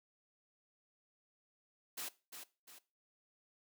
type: noise with echo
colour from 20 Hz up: white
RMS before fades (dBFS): -43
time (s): 1.97-2.09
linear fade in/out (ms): 10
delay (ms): 350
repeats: 2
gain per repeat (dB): -7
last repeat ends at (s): 2.79
effects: noise-tail reverb RT60 0.3 s tail -18 dB re dry + high-pass 200 Hz 12 dB/octave